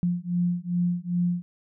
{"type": "beating tone pair", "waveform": "sine", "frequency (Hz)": [174.61, 177.11], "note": ["F3", "F3"], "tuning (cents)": [0, 25], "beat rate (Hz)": 2.5, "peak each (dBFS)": -26, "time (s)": [0.03, 1.42], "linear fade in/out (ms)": 0, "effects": []}